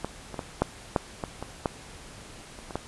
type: clicks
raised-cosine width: 1 ms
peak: -15 / -23 / -17 / -7 / -7 / -16 / -20 / -10 / -29 / -23 / -14 dBFS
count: 11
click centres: 0.046 / 0.343 / 0.392 / 0.62 / 0.962 / 1.238 / 1.426 / 1.658 / 2.589 / 2.708 / 2.756 s
effects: pink hiss -46 dBFS RMS until 2.87 s + resampled to 24000 Hz